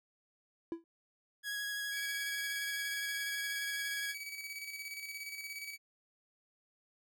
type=tone with exponential decay; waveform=triangle; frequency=333.6 Hz; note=E4; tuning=21 cents sharp; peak=-30 dBFS; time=0.72-0.84 s; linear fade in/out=1 ms; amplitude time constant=26 ms
type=tone with vibrato; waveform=sawtooth; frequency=1661.2 Hz; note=G#6; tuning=in tune; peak=-33 dBFS; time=1.43-4.15 s; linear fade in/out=50 ms; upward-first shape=sine; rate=12 Hz; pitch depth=12 cents each way
type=tone with tremolo; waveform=sawtooth; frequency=2279 Hz; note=C#7; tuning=47 cents sharp; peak=-37 dBFS; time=1.91-5.78 s; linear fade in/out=50 ms; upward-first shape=square; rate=17 Hz; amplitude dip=45%
effects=none